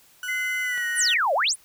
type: tone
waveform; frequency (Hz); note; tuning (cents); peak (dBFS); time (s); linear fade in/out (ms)
35% pulse; 1480; F#6; 0; -28; 0.23-1.14; 2
type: tone with pitch glide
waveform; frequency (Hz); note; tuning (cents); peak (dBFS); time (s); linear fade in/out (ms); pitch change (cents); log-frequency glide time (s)
sine; 2055 to 1873.6; C7 to A#6; -32 to +8; -25; 0.28-1.19; 10; -160; 0.62-0.86
type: click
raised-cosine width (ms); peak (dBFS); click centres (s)
0.3; -26; 0.777
type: exponential two-way sweep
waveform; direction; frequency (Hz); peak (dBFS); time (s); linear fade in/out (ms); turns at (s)
sine; down then up; 11580 to 524 to 11580; -19; 0.95-1.56; 50; 1.34
effects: white hiss -56 dBFS RMS until 1.64 s